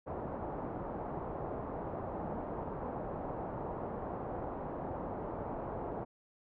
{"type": "low-pass noise", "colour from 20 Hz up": "white", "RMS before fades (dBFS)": -40, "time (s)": [0.06, 6.05], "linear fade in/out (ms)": 20, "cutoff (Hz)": 870, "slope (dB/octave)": 24, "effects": []}